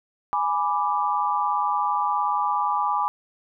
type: chord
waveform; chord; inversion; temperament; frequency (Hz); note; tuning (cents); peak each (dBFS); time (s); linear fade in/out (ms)
sine; G# diminished; none; equal; 830.6 / 987.8 / 1174.7; G#5 / B5 / D6; 0 / 0 / 0; -25; 0.33-3.08; 0
effects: none